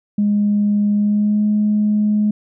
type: tone with pitch glide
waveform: sine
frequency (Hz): 206.4 to 210.3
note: G#3 to G#3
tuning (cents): -10 to +22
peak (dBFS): -12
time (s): 0.18-2.31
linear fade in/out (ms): 5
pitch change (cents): +32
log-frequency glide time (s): 0.93-1.44
effects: tanh soft clip ceiling -8 dBFS